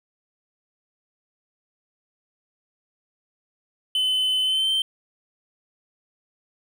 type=tone with pitch glide; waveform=triangle; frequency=3036 to 3116 Hz; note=F#7 to G7; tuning=+44 to -11 cents; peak=-18 dBFS; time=3.95-4.82 s; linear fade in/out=2 ms; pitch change=+45 cents; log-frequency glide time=4.43-4.71 s; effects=none